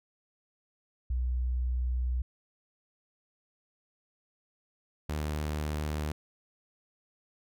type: tone pair in turn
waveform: sine / sawtooth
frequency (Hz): 62 / 75.61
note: B1 / D#2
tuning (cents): +7 / -49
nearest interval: minor third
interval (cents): 344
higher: second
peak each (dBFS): -27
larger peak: neither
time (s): 1.1-2.22 / 5.09-6.12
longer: first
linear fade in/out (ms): 5
effects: none